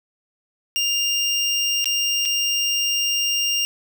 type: tone with dropouts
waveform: 25% pulse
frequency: 2800 Hz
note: F7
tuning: 4 cents sharp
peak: -15 dBFS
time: 0.76-3.65 s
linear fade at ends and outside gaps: 0 ms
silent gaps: 1.843-1.857 / 2.253-2.257 s
effects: none